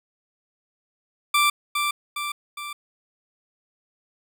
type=tone with echo; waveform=20% pulse; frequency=1174.7 Hz; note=D6; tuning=in tune; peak=-12 dBFS; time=1.34-1.5 s; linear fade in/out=5 ms; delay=410 ms; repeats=3; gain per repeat=-5 dB; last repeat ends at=2.73 s; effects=none